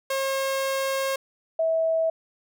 sawtooth / sine tone pair in turn, 539 / 649.6 Hz, C#5 / E5, -49 / -26 cents, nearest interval minor third, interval 323 cents, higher second, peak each -20 / -20 dBFS, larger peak neither, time 0.1-1.16 / 1.59-2.1 s, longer first, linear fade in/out 5 ms, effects none

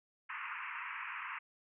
pink band-pass noise, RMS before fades -43 dBFS, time 0.29-1.39 s, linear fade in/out 10 ms, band 950 to 2700 Hz, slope 96 dB/octave, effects none

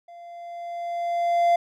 triangle tone with level ramp, 690 Hz, F5, 21 cents flat, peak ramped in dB -40 to -13 dBFS, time 0.08-1.56 s, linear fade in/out 5 ms, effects none

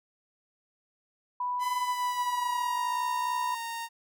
sine tone, 987.8 Hz, B5, in tune, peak -28 dBFS, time 1.4-3.55 s, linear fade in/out 5 ms
sawtooth tone with pitch glide, 1008 to 924.3 Hz, B5 to A#5, +35 to -15 cents, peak -30 dBFS, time 1.59-3.89 s, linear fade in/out 50 ms, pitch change -150 cents, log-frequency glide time 1.77-2.99 s
effects none

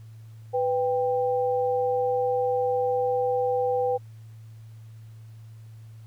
sine tone pair together, 497.7 / 790 Hz, B4 / G5, +13 / +13 cents, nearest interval minor sixth, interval 800 cents, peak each -23 / -27 dBFS, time 0.53-3.98 s, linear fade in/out 20 ms, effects added 111 Hz sine -42 dBFS peak until 6.06 s + pink hiss -63 dBFS RMS until 6.06 s

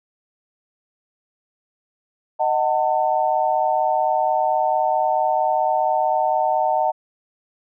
sine chord, D# diminished, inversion none, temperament just, 622.3 / 746.7 / 896 Hz, D#5 / F#5 / A5, 0 / +16 / +31 cents, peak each -22 / -20 / -21 dBFS, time 2.39-6.92 s, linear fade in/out 20 ms, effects none

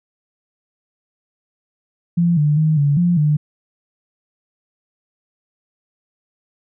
sine tone with pitch steps, 171.5 / 148.6 / 156.2 / 143.5 / 174.6 / 149.7 Hz, F3 / D3 / D#3 / D3 / F3 / D3, -31 / +21 / +7 / -40 / 0 / +33 cents, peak -12 dBFS, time 2.17-3.37 s, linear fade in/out 10 ms, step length 200 ms, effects none

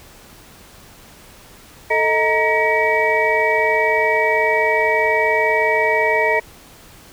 sine tone cluster, 440.3 / 629 / 932 / 1912 / 2278 Hz, A4 / D#5 / A#5 / A#6 / C#7, +1 / +19 / -1 / +43 / +47 cents, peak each -20 dBFS, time 1.9-6.4 s, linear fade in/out 10 ms, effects tanh soft clip ceiling -3 dBFS + pink hiss -44 dBFS RMS until 7.12 s

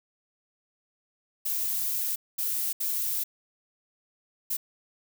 violet noise bursts at uneven times, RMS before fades -29 dBFS, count 4, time 1.45-2.16 / 2.38-2.73 / 2.8-3.24 / 4.5-4.57 s, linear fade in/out 10 ms, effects none

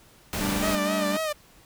pink noise, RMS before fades -30 dBFS, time 0.33-0.75 s, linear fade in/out 0 ms
45% pulse chord, G suspended second, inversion none, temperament just, 196 / 220.5 / 294 Hz, G3 / A3 / D4, 0 / +4 / +2 cents, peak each -29 / -35 / -31 dBFS, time 0.41-1.17 s, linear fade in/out 0 ms
sawtooth tone with vibrato, 613 Hz, D#5, 26 cents flat, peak -22 dBFS, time 0.62-1.33 s, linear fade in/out 10 ms, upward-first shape sine, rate 3.8 Hz, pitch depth 76 cents each way
effects pink hiss -55 dBFS RMS until 1.65 s

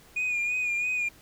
sine tone with vibrato, 2452 Hz, D#7, 26 cents flat, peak -23 dBFS, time 0.16-1.09 s, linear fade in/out 10 ms, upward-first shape sine, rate 3 Hz, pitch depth 40 cents each way, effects tanh soft clip ceiling -24 dBFS + pink hiss -55 dBFS RMS until 1.21 s

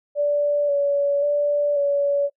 sine tone with vibrato, 575 Hz, D5, 37 cents flat, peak -17 dBFS, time 0.15-2.3 s, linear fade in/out 50 ms, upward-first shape square, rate 0.93 Hz, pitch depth 21 cents each way, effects noise-tail reverb RT60 0.1 s tail -22 dB re dry

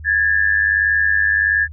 sine tone pair together, 1658.6 / 1760 Hz, G#6 / A6, -3 / 0 cents, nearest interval minor second, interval 103 cents, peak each -16 dBFS, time 0.04-1.68 s, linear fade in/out 50 ms, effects added 77 Hz sine -31 dBFS peak until 1.72 s

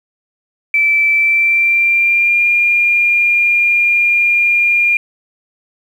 sine tone with pitch glide, 2323 to 2408 Hz, D7 to D7, -20 to +43 cents, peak -9 dBFS, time 0.74-4.97 s, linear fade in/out 2 ms, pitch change +63 cents, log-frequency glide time 1.13-2.47 s, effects 7-bit

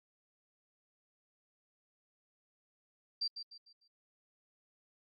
sine tone with echo, 4702 Hz, D8, 1 cent sharp, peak -32 dBFS, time 3.21-3.28 s, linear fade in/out 10 ms, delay 150 ms, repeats 4, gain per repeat -9 dB, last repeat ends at 3.88 s, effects AAC 64 kbps

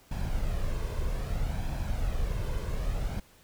brown noise with flanger, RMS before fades -30 dBFS, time 0.11-3.2 s, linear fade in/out 5 ms, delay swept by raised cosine 1.2 to 1.96 ms, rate 0.62 Hz, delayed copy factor +0.5, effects pink hiss -59 dBFS RMS until 3.43 s

